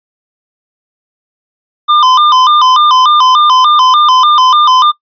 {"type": "tone with vibrato", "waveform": "square", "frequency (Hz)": 1108.7, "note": "C#6", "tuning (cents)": 0, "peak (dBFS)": -5, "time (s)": [1.88, 4.92], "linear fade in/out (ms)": 20, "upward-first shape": "square", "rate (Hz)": 3.4, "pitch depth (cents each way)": 140, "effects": ["noise-tail reverb RT60 0.1 s tail -21 dB re dry", "resampled to 11025 Hz"]}